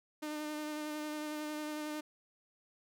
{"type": "tone with vibrato", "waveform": "sawtooth", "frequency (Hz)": 302.7, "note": "D#4", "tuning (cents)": -48, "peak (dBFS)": -34, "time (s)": [0.22, 2.01], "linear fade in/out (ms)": 10, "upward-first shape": "sine", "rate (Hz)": 11, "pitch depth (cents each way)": 17, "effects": []}